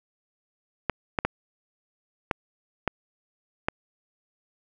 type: clicks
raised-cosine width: 0.5 ms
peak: -8 dBFS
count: 6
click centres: 0.897 / 1.188 / 1.25 / 2.312 / 2.877 / 3.685 s
effects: none